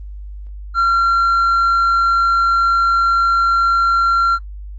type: tone with tanh clipping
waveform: triangle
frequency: 1371 Hz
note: F6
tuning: 32 cents flat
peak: -12 dBFS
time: 0.74-4.39 s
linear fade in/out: 50 ms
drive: 7 dB
effects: added 50 Hz sine -28 dBFS peak until 4.78 s + Opus 24 kbps